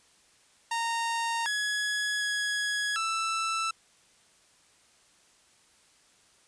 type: tone with pitch steps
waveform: sawtooth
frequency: 924 / 1682 / 1673 / 1325 Hz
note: A#5 / G#6 / G#6 / E6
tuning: -16 / +22 / +12 / +9 cents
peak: -24 dBFS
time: 0.71-3.71 s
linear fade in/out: 5 ms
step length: 750 ms
effects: white hiss -62 dBFS RMS until 6.47 s + resampled to 22050 Hz